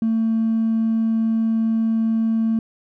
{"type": "tone with hard clipping", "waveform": "sine", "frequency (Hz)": 224.4, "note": "A3", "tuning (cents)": 34, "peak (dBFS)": -17, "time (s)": [0.02, 2.59], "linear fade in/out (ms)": 2, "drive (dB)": 1, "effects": []}